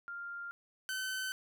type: tone pair in turn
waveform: sine / sawtooth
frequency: 1396.9 / 1525.5 Hz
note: F6 / G6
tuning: 0 / -48 cents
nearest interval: major second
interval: 152 cents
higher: second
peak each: -40 / -32 dBFS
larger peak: second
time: 0.08-0.51 / 0.89-1.32 s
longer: neither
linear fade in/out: 0 ms
effects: none